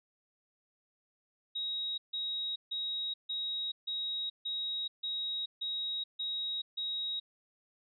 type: tone bursts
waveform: sine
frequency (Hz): 3800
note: A#7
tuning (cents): +33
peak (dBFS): -33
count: 10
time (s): 1.55-7.2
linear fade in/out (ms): 10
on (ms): 430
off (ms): 150
effects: none